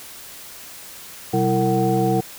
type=tone cluster; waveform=sine; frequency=125.9 / 192.5 / 332.2 / 454.2 / 750 Hz; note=B2 / G3 / E4 / A#4 / F#5; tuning=+34 / -31 / +13 / -45 / +23 cents; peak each=-22 dBFS; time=1.33-2.21 s; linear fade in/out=10 ms; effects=tanh soft clip ceiling -7 dBFS + white hiss -39 dBFS RMS until 2.38 s